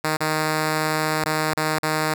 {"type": "tone with dropouts", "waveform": "5% pulse", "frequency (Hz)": 155.56, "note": "D#3", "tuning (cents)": 0, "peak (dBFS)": -9, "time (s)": [0.04, 2.14], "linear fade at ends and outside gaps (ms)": 5, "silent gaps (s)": [[0.17, 0.205], [1.242, 1.258], [1.537, 1.57], [1.787, 1.83]], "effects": []}